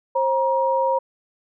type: tone pair together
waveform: sine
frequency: 532.6 / 949 Hz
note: C5 / A#5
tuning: +31 / +31 cents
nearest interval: minor seventh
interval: 1000 cents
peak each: -20 dBFS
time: 0.15-0.99 s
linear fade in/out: 10 ms
effects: none